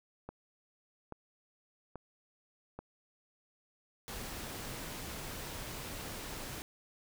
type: click train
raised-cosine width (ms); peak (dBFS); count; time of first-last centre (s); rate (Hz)
1; -29; 4; 0.29-2.79; 1.2
type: noise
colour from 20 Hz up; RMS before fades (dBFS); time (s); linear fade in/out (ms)
pink; -43; 4.08-6.62; 0
effects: none

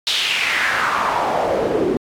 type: noise with band-pass filter sweep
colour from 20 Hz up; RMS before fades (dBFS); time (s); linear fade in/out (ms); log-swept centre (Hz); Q
pink; -19; 0.07-1.97; 0; 3800 to 320; 3.3
effects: AAC 64 kbps

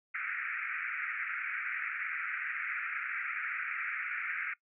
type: band-pass noise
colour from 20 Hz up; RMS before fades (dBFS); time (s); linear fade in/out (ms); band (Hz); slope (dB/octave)
white; -37; 0.14-4.54; 10; 1300 to 2400; 96
effects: noise-tail reverb RT60 0.1 s tail -21 dB re dry

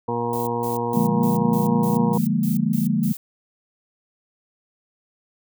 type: harmonic tone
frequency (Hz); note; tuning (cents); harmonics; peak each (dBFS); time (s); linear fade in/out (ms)
118.5; A#2; +29; 1 / 2 / 3 / 4 / 6 / 7 / 8 / 9; -31 / -29 / -33 / -26 / -35 / -34 / -27 / -38; 0.08-2.18; 5
type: noise bursts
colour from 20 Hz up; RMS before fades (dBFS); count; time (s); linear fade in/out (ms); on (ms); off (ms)
violet; -35; 10; 0.33-3.17; 2; 140; 160
type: chord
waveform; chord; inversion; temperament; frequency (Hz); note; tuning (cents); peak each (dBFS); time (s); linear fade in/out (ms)
sine; Bb dominant seventh; first; equal with one note detuned; 147.51 / 174.61 / 207.7 / 233.1; D3 / F3 / Ab3 / Bb3; +8 / 0 / 0 / 0; -26 / -24 / -22 / -23; 0.94-3.13; 10
effects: none

